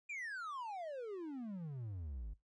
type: exponential sweep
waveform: triangle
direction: down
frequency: 2459 to 48 Hz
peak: -40 dBFS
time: 0.09-2.34 s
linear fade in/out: 10 ms
effects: noise-tail reverb RT60 0.2 s tail -20 dB re dry + resampled to 22050 Hz